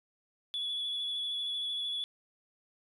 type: tone with vibrato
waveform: sine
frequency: 3410 Hz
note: G#7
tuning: 45 cents sharp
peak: -31 dBFS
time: 0.54-2.04 s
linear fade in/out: 0 ms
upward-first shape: square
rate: 13 Hz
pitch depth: 17 cents each way
effects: tanh soft clip ceiling -29 dBFS